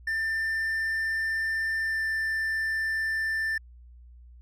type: tone with pitch glide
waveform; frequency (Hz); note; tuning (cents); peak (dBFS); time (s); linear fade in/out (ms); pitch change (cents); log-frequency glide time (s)
triangle; 1788 to 1777.7; A6 to A6; +27 to +17; -24; 0.07-3.58; 5; -10; 1.83-2.03
effects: added 60 Hz sine -47 dBFS peak until 4.41 s

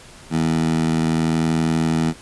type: tone with high-pass filter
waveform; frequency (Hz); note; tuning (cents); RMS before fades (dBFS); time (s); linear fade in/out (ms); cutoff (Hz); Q
15% pulse; 80.7; E2; -36; -19; 0.3-2.14; 50; 190; 2.5
effects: pink hiss -43 dBFS RMS until 2.21 s + resampled to 24000 Hz

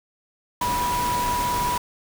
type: tone in noise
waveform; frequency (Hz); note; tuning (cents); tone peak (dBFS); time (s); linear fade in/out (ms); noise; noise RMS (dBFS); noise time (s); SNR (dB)
sine; 978; B5; -17; -22; 0.61-1.78; 5; pink; -29; 0.61-1.78; +4
effects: none

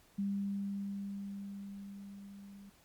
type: tone with level ramp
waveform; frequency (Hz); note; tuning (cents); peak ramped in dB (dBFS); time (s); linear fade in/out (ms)
sine; 199.1; G3; +27; -31 to -50; 0.18-2.7; 10
effects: pink hiss -65 dBFS RMS until 2.84 s + MP3 96 kbps

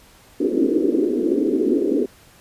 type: band-pass noise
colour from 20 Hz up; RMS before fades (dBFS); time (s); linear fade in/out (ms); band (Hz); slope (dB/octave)
pink; -19; 0.4-2.06; 10; 260 to 430; 48
effects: pink hiss -50 dBFS RMS until 2.4 s + resampled to 32000 Hz

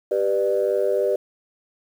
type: chord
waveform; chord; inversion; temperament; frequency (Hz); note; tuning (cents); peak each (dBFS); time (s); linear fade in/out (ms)
sine; G major; none; equal with one note detuned; 392 / 493.9 / 597.3; G4 / B4 / D5; 0 / 0 / +29; -22; 0.11-1.16; 5
effects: tanh soft clip ceiling -10 dBFS + 8-bit

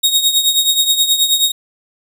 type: tone with tremolo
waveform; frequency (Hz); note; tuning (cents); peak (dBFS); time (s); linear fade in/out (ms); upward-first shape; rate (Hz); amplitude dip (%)
sawtooth; 3754; A#7; +11; -5; 0.03-1.52; 10; triangle; 9.4; 75
effects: none

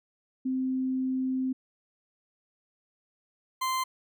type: tone pair in turn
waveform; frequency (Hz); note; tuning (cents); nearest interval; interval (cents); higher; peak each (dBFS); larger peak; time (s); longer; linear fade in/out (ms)
sine / 40% pulse; 260 / 1040; C4 / C6; -11 / -11; 2 octaves; 2400; second; -26; neither; 0.45-1.53 / 3.61-3.84; first; 10
effects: none

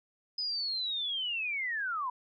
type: linear sweep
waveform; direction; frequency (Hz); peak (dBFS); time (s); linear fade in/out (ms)
sine; down; 5050 to 960; -31; 0.38-2.1; 5
effects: none

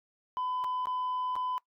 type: tone with dropouts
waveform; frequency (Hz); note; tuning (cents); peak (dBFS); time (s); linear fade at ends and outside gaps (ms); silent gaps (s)
sine; 1006; B5; +32; -28; 0.37-1.58; 0; 0.64-0.644 / 0.856-0.87 / 1.355-1.363
effects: noise-tail reverb RT60 0.1 s tail -23 dB re dry + tanh soft clip ceiling -28 dBFS

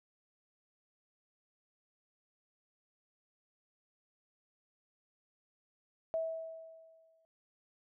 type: tone with exponential decay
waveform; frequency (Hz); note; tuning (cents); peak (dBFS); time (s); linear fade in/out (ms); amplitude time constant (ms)
sine; 650; E5; -24; -30; 6.14-7.25; 0; 240
effects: none

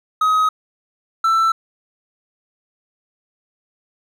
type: tone pair in turn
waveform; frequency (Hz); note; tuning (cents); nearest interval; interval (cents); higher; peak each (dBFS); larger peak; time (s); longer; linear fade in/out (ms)
triangle; 1265 / 1331.2; D#6 / E6; +28 / +17; minor second; 89; second; -11; neither; 0.21-0.49 / 1.24-1.52; neither; 5
effects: none

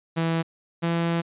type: tone pair in turn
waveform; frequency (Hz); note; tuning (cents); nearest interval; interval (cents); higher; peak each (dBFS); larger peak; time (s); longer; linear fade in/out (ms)
sawtooth; 164.6 / 168.35; E3 / E3; -2 / +37; unison; 39; second; -18; neither; 0.16-0.43 / 0.82-1.22; second; 20
effects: resampled to 8000 Hz

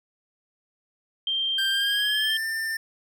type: tone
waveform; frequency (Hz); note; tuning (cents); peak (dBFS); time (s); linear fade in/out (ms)
sine; 3166; G7; +17; -23; 1.27-2.37; 2
type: tone with pitch glide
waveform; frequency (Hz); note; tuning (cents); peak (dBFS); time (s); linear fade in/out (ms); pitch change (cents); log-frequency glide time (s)
square; 1579 to 1793; G6 to A6; +12 to +32; -27; 1.58-2.77; 5; +220; 1.7-2.44
effects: none

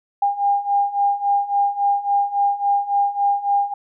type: beating tone pair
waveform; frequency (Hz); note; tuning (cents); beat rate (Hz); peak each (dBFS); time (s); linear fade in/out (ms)
sine; 804 / 807.6; G5 / G#5; +44 / -49; 3.6; -21 / -18; 0.22-3.74; 5
effects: none

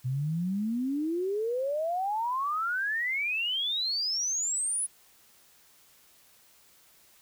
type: exponential sweep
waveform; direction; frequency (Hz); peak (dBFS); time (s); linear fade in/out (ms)
sine; up; 123.47 to 10450; -27; 0.04-4.87; 20
effects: white hiss -60 dBFS RMS until 7.21 s

